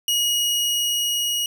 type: tone with level ramp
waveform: sawtooth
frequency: 2893 Hz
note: F#7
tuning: 40 cents flat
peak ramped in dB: -15 to -18 dBFS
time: 0.08-1.46 s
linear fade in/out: 2 ms
effects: none